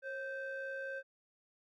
triangle ring-modulated tone, 509 Hz, C5, 48 cents flat, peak -34 dBFS, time 0.02-1.03 s, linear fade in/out 50 ms, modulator 1050 Hz, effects none

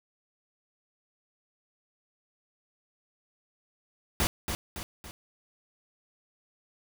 pink noise with echo, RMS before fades -26 dBFS, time 4.2-4.27 s, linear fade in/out 0 ms, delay 280 ms, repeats 3, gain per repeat -6 dB, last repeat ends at 5.11 s, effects none

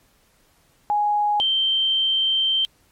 sine tone pair in turn, 831 / 3129 Hz, G#5 / G7, +1 / -4 cents, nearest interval octave + major seventh, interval 2295 cents, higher second, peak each -17 / -17 dBFS, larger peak neither, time 0.9-1.4 / 1.4-2.65 s, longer second, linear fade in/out 0 ms, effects pink hiss -60 dBFS RMS until 2.91 s + MP3 64 kbps

